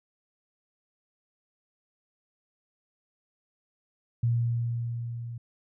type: tone with level ramp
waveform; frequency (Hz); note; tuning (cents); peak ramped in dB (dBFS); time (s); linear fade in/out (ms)
sine; 117.9; A#2; +20; -21 to -35; 4.23-5.38; 5
effects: none